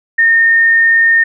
sine tone, 1829 Hz, A#6, 33 cents flat, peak -6 dBFS, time 0.18-1.24 s, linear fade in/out 10 ms, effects none

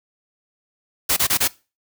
white noise bursts, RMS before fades -18 dBFS, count 4, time 1.09-1.479 s, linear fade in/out 10 ms, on 77 ms, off 27 ms, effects noise-tail reverb RT60 0.3 s tail -21 dB re dry

